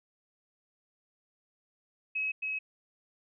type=tone with echo; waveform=sine; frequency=2560 Hz; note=D#7; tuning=49 cents sharp; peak=-29 dBFS; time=2.15-2.32 s; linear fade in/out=10 ms; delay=270 ms; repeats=1; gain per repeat=-2 dB; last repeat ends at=2.59 s; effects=none